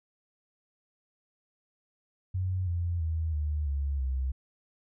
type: tone with pitch steps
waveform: sine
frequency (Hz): 92.5 / 86.31 / 80.53 / 75.13 / 70.1 / 65.41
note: F#2 / F2 / E2 / D2 / C#2 / C2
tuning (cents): 0 / -20 / -40 / +40 / +20 / 0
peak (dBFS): -27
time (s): 2.34-4.32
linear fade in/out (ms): 10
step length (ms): 330
effects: none